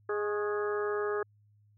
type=harmonic tone with a mistuned harmonic; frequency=207.7 Hz; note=G#3; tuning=in tune; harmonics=2 / 3 / 4 / 5 / 6 / 7 / 8; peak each=-30 / -44 / -44 / -45 / -38 / -46 / -41 dBFS; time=0.09-1.23 s; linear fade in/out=5 ms; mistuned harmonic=5; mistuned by=+68 cents; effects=added 104 Hz sine -61 dBFS peak until 1.77 s